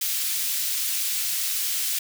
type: high-pass noise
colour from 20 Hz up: white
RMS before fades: -26 dBFS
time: 0.01-1.99 s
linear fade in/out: 5 ms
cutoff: 2600 Hz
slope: 12 dB/octave
effects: none